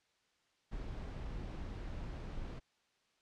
brown noise, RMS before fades -43 dBFS, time 0.71-2.6 s, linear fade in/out 20 ms, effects white hiss -75 dBFS RMS until 3.21 s + low-pass 5000 Hz 12 dB/octave

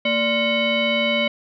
sine tone with frequency modulation, 1396.9 Hz, F6, in tune, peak -17 dBFS, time 0.05-1.28 s, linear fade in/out 5 ms, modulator 813 Hz, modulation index 2.2, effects none

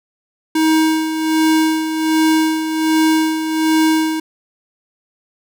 square tone with tremolo, 316.6 Hz, D#4, 30 cents sharp, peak -11 dBFS, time 0.55-4.2 s, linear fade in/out 5 ms, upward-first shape sine, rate 1.3 Hz, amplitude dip 60%, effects none

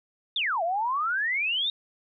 sine exponential two-way sweep, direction down then up, 3774 to 649 to 3774 Hz, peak -24 dBFS, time 0.36-1.7 s, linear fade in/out 2 ms, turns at 0.63 s, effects none

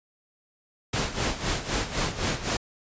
pink noise with tremolo, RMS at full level -25 dBFS, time 0.93-2.57 s, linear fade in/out 5 ms, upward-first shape sine, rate 3.9 Hz, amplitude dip 75%, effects resampled to 16000 Hz

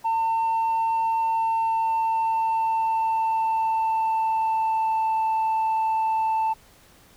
sine tone with pitch glide, 902 to 885 Hz, A5 to A5, +43 to +10 cents, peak -18 dBFS, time 0.04-6.54 s, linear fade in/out 20 ms, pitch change -33 cents, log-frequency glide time 1.11-5.2 s, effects tanh soft clip ceiling -19 dBFS + pink hiss -54 dBFS RMS until 7.16 s

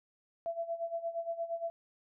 sine tone with tremolo, 671 Hz, E5, 31 cents sharp, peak -31 dBFS, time 0.46-1.7 s, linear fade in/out 0 ms, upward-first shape sine, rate 8.6 Hz, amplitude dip 80%, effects none

